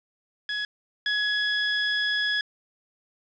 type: tone pair in turn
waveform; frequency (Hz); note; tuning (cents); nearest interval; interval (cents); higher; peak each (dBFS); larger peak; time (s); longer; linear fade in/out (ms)
25% pulse; 1682 / 1682; G#6 / G#6; +22 / +22; unison; 0; neither; -23 / -19; second; 0.49-0.65 / 1.06-2.41; second; 2
effects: resampled to 16000 Hz + 8-bit